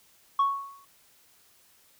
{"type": "tone with exponential decay", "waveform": "sine", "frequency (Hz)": 1108.7, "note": "C#6", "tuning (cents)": 0, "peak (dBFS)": -16, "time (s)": [0.39, 0.85], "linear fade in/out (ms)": 5, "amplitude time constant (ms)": 100, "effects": ["tanh soft clip ceiling -18 dBFS", "white hiss -61 dBFS RMS until 1.99 s"]}